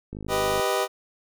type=click train; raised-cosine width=3 ms; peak=-23 dBFS; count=25; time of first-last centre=0.13-0.597 s; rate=51.4 Hz
type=chord; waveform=25% pulse; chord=G augmented; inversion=none; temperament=equal; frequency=392 / 493.9 / 622.3 Hz; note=G4 / B4 / D#5; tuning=0 / 0 / 0 cents; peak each=-23 dBFS; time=0.28-0.88 s; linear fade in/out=50 ms
effects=none